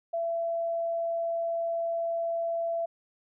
sine tone, 671 Hz, E5, 31 cents sharp, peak -27 dBFS, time 0.13-2.86 s, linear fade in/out 10 ms, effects none

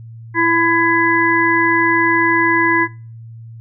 harmonic tone, 334 Hz, E4, 23 cents sharp, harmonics 1 / 3 / 5 / 6, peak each -17 / -17 / -17 / -17 dBFS, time 0.34-2.88 s, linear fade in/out 50 ms, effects noise-tail reverb RT60 0.4 s tail -25 dB re dry + added 114 Hz sine -32 dBFS peak until 3.6 s

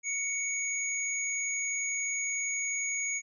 sine tone pair together, 2233 / 6696 Hz, C#7 / G#8, +12 / +13 cents, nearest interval octave + perfect fifth, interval 1901 cents, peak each -33 / -32 dBFS, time 0.03-3.22 s, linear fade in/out 50 ms, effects none

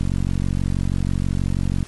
click train, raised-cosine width 5 ms, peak -10 dBFS, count 85, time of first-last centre 0.01-1.828 s, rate 46.2 Hz, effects pink hiss -43 dBFS RMS until 1.87 s + resampled to 24000 Hz

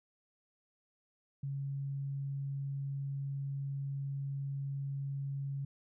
sine tone, 138.59 Hz, C#3, in tune, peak -35 dBFS, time 1.43-5.65 s, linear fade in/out 5 ms, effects none

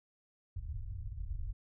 pink low-pass noise, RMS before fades -40 dBFS, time 0.56-1.53 s, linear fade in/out 5 ms, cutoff 110 Hz, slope 48 dB/octave, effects none

